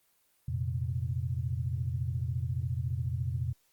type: chord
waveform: sine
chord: F suspended fourth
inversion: none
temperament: equal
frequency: 87.31 / 116.54 / 130.81 Hz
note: F2 / Bb2 / C3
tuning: 0 / 0 / 0 cents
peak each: -34 dBFS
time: 0.48-3.53 s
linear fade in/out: 5 ms
effects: white hiss -70 dBFS RMS until 3.72 s + Opus 24 kbps